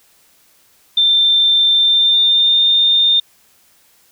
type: tone with pitch glide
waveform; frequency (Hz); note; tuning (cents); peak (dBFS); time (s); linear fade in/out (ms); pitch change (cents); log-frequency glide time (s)
sine; 3574 to 3624; A7 to A#7; +26 to -50; -9; 0.97-3.2; 5; +24; 1.76-2.62
effects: white hiss -53 dBFS RMS until 4.11 s